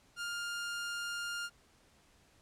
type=tone; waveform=sawtooth; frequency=1406 Hz; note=F6; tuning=11 cents sharp; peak=-33 dBFS; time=0.16-1.5 s; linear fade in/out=50 ms; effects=pink hiss -66 dBFS RMS until 2.41 s + low-pass 10000 Hz 12 dB/octave